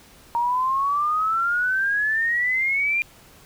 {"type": "exponential sweep", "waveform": "sine", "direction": "up", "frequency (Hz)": [932.3, 2417], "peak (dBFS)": -19, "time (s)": [0.35, 3.02], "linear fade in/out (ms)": 0, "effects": ["pink hiss -50 dBFS RMS until 3.45 s"]}